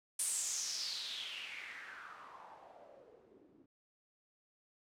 blue noise with low-pass filter sweep, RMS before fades -44 dBFS, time 0.19-3.66 s, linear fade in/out 5 ms, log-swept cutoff 9500 to 270 Hz, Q 4.9, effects none

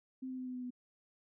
sine tone with pitch steps, 260 / 257.6 / 255.2 / 252.9 / 250.6 / 248.3 Hz, C4 / C4 / C4 / B3 / B3 / B3, -11 / -27 / -43 / +41 / +25 / +9 cents, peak -39 dBFS, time 0.22-0.706 s, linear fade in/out 10 ms, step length 81 ms, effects none

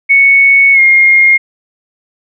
sine tone with pitch glide, 2216 to 2133 Hz, C#7 to C7, -1 to +33 cents, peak -3 dBFS, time 0.09-1.38 s, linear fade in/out 20 ms, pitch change -66 cents, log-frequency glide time 0.73-0.8 s, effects none

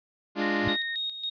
sawtooth chord, D diminished, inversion second, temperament equal, 207.7 / 293.7 / 349.2 Hz, Ab3 / D4 / F4, 0 / 0 / 0 cents, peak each -26 dBFS, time 0.35-0.77 s, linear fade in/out 50 ms
sine tone, 1850 Hz, A#6, 14 cents flat, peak -30 dBFS, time 0.41-0.96 s, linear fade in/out 10 ms
sine tone with exponential growth, 110.1 Hz, A2, 2 cents sharp, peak -23 dBFS, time 0.59-0.68 s, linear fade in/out 0 ms, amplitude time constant 18 ms
sine tone with tremolo, 3732 Hz, A#7, 1 cent sharp, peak -28 dBFS, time 0.68-1.3 s, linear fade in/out 10 ms, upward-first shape square, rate 3.6 Hz, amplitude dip 60%
effects resampled to 11025 Hz

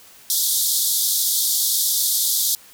white band-pass noise, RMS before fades -20 dBFS, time 0.3-2.55 s, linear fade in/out 0 ms, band 3400 to 16000 Hz, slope 96 dB/octave, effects white hiss -47 dBFS RMS until 2.73 s

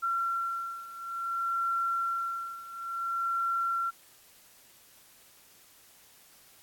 sine beating tone pair, 1363 / 1363.57 Hz, F6 / F6, -43 / -42 cents, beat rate 0.57 Hz, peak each -31 / -34 dBFS, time 0.02-3.91 s, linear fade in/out 20 ms, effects white hiss -58 dBFS RMS until 6.62 s + AAC 64 kbps

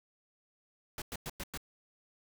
pink noise bursts, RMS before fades -40 dBFS, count 5, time 0.98-1.575 s, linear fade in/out 2 ms, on 39 ms, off 100 ms, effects none

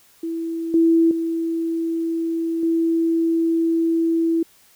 sine tone with level steps, 330 Hz, E4, 2 cents sharp, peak -23 / -12 / -20 / -16 dBFS, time 0.23-4.43 s, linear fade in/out 5 ms, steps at 0.74 / 1.11 / 2.63 s, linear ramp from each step 2 ms, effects white hiss -54 dBFS RMS until 4.75 s

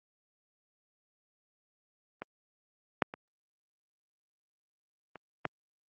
clicks, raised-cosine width 0.5 ms, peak -22 / -8 / -25 / -29 / -15 dBFS, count 5, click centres 2.22 / 3.022 / 3.139 / 5.157 / 5.453 s, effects high-pass 150 Hz 12 dB/octave + Opus 32 kbps

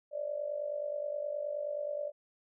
sine tone with amplitude modulation, 587.3 Hz, D5, in tune, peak -30 dBFS, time 0.11-2.12 s, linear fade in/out 50 ms, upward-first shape sine, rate 49.5 Hz, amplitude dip 75%, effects none

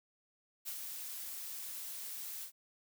blue noise with ADSR envelope, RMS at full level -40 dBFS, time 0.65-2.52 s, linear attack 30 ms, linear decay 63 ms, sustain -4 dB, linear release 86 ms, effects none

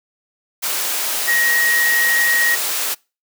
sine tone in noise, 1889 Hz, A#6, 22 cents sharp, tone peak -14 dBFS, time 1.27-2.56 s, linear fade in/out 20 ms, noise white, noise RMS -21 dBFS, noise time 0.62-2.95 s, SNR +4 dB, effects noise-tail reverb RT60 0.3 s tail -26 dB re dry + high-pass 400 Hz 12 dB/octave

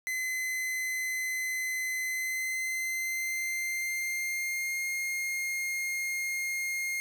45% pulse tone with pitch glide, 2039 to 2131 Hz, C7 to C7, -45 to +31 cents, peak -30 dBFS, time 0.07-7 s, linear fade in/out 0 ms, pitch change +76 cents, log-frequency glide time 2.03-4.86 s, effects none

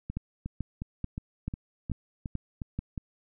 two click trains, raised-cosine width 5 ms, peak -19 / -22 dBFS, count 7 / 9, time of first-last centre 0.17-2.79 / 0.1-2.978 s, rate 2.29 / 2.78 Hz, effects none

